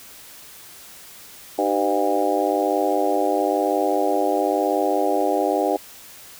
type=harmonic tone with a mistuned harmonic; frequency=101 Hz; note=G#2; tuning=48 cents flat; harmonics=3 / 4 / 5 / 6 / 7 / 8; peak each=-25 / -25 / -25 / -25 / -25 / -25 dBFS; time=1.58-5.77 s; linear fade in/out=10 ms; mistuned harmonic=4; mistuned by=-70 cents; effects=white hiss -43 dBFS RMS until 6.39 s